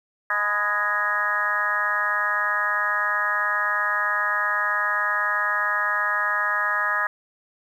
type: harmonic tone with a mistuned harmonic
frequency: 207.7 Hz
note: G#3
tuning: in tune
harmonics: 3 / 4 / 5 / 6 / 7 / 8 / 9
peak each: -35 / -35 / -30 / -26 / -34 / -24 / -28 dBFS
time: 0.3-7.07 s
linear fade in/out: 2 ms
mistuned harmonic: 5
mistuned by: -50 cents
effects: 9-bit